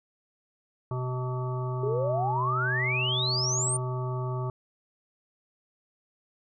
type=harmonic tone; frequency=126.8 Hz; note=B2; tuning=46 cents sharp; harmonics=1 / 3 / 5 / 7 / 9 / 10; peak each=-29 / -37 / -41 / -41 / -40 / -51 dBFS; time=0.91-4.5 s; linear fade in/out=2 ms
type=exponential sweep; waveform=sine; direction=up; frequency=390.8 to 9200 Hz; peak=-26 dBFS; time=1.83-3.77 s; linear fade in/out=5 ms
effects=none